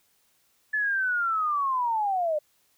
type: linear sweep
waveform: sine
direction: down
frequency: 1738 to 587.3 Hz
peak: -23 dBFS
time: 0.73-2.39 s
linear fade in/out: 10 ms
effects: white hiss -67 dBFS RMS until 2.77 s